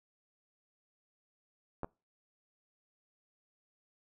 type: clicks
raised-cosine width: 1 ms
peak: -24 dBFS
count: 2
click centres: 1.833 / 1.845 s
effects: noise-tail reverb RT60 0.3 s tail -26 dB re dry